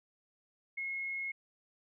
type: tone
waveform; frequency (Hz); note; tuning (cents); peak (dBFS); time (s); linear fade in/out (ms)
sine; 2166; C#7; -41; -35; 0.77-1.32; 10
effects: none